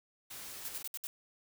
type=noise; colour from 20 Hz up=white; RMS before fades=-46 dBFS; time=0.3-0.83 s; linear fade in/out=10 ms
type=noise bursts; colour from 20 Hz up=blue; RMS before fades=-40 dBFS; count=5; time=0.65-1.07 s; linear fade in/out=0 ms; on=32 ms; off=65 ms
effects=none